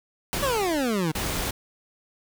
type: noise with exponential decay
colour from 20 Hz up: pink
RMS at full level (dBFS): -26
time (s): 0.33-1.39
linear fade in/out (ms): 0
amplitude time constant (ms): 230
type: exponential sweep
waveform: 25% pulse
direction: down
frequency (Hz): 587.3 to 149.3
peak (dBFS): -19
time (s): 0.42-1.12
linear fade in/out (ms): 10
type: noise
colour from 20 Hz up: pink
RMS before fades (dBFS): -28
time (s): 1.15-1.51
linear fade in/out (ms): 5
effects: none